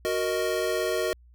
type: chord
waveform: square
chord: D# minor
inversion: first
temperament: equal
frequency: 370 / 466.2 / 622.3 Hz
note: F#4 / A#4 / D#5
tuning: 0 / 0 / 0 cents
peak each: -30 dBFS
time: 0.05-1.13 s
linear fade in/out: 0 ms
effects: added 60 Hz sine -51 dBFS peak until 1.34 s